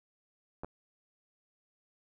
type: clicks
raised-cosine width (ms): 1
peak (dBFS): -26 / -27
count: 2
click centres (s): 0.635 / 0.646
effects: none